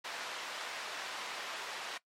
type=band-pass noise; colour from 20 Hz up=pink; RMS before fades=-42 dBFS; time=0.04-1.98 s; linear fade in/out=10 ms; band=790 to 4500 Hz; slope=12 dB/octave; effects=noise-tail reverb RT60 0.1 s tail -19 dB re dry + MP3 64 kbps